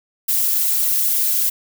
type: noise with flanger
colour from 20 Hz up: violet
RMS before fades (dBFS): -18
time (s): 0.28-1.5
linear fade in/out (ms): 10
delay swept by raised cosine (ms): 1.6 to 5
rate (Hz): 2.6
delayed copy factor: -0.8
effects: none